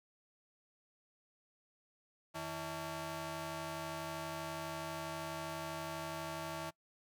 15% pulse ring-modulated tone, 243.9 Hz, B3, 21 cents flat, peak -30 dBFS, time 2.34-6.71 s, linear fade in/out 20 ms, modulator 402 Hz, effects noise-tail reverb RT60 0.1 s tail -22 dB re dry + high-pass 150 Hz 12 dB/octave

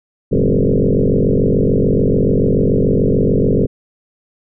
sine tone with frequency modulation, 125.8 Hz, B2, 32 cents sharp, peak -10 dBFS, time 0.31-3.67 s, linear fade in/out 20 ms, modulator 46.9 Hz, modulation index 7.8, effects none

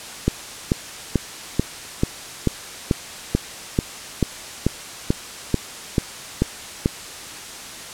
click train, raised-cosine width 3 ms, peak -3 dBFS, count 16, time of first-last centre 0.28-6.859 s, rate 2.28 Hz, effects white hiss -35 dBFS RMS until 7.93 s + low-pass 9000 Hz 12 dB/octave

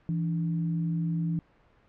sine tone pair together, 165.74 / 293.7 Hz, E3 / D4, +10 / 0 cents, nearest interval minor seventh, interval 990 cents, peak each -26 / -38 dBFS, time 0.09-1.39 s, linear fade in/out 0 ms, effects pink hiss -62 dBFS RMS until 1.88 s + low-pass 2000 Hz 12 dB/octave

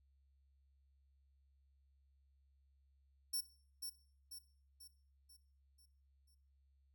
5% pulse tone with echo, 5440 Hz, F8, 46 cents flat, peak -31 dBFS, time 3.33-3.41 s, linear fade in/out 10 ms, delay 490 ms, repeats 6, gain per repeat -6 dB, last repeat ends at 6.35 s, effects noise-tail reverb RT60 0.5 s tail -17 dB re dry + added 68 Hz sine -70 dBFS peak until 6.94 s

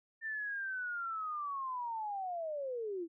sine linear sweep, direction down, 1800 to 318.8 Hz, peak -36 dBFS, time 0.21-3.08 s, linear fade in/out 50 ms, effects none

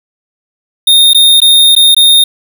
square tone with dropouts, 3678 Hz, A#7, 24 cents flat, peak -3 dBFS, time 0.87-2.24 s, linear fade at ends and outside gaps 5 ms, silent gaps 1.134-1.146 / 1.403-1.417 / 1.752-1.763 / 1.947-1.965 s, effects none

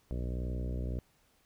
harmonic tone with a mistuned harmonic, 61.6 Hz, B1, 4 cents flat, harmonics 1 / 2 / 3 / 4 / 5 / 6 / 7 / 8 / 9 / 10, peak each -34 / -40 / -44 / -46 / -48 / -50 / -51 / -52 / -53 / -54 dBFS, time 0.11-0.99 s, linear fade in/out 0 ms, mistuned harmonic 1, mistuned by +28 cents, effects pink hiss -69 dBFS RMS until 1.45 s

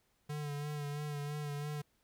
square tone with vibrato, 146.83 Hz, D3, in tune, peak -38 dBFS, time 0.29-1.82 s, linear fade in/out 10 ms, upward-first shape sine, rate 3 Hz, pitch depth 34 cents each way, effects pink hiss -75 dBFS RMS until 2.03 s

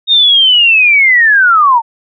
sine linear sweep, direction down, 3723 to 879 Hz, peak -4 dBFS, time 0.07-1.82 s, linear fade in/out 50 ms, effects none

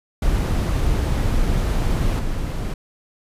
brown noise with level steps, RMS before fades -19 / -24 dBFS, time 0.22-2.74 s, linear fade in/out 5 ms, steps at 2.19 s, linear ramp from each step 5 ms, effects resampled to 32000 Hz

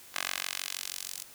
10% pulse tone with high-pass filter sweep, 46.25 Hz, F#1, in tune, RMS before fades -37 dBFS, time 0.14-1.24 s, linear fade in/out 10 ms, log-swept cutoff 1500 to 6700 Hz, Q 0.79, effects white hiss -52 dBFS RMS until 1.34 s

